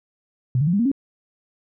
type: tone with pitch steps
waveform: sine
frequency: 126.2 / 147.5 / 172.39 / 201.5 / 235.5 / 275.2 Hz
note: B2 / D3 / F3 / G3 / A#3 / C#4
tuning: +38 / +8 / -22 / +48 / +18 / -12 cents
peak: -16 dBFS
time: 0.55-0.916 s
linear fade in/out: 2 ms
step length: 61 ms
effects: none